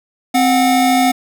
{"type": "tone pair together", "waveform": "square", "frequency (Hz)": [260.8, 728.8], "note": ["C4", "F#5"], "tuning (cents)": [-5, -26], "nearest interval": "octave + tritone", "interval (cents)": 1779, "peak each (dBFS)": -14, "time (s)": [0.34, 1.12], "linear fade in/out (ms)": 10, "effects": []}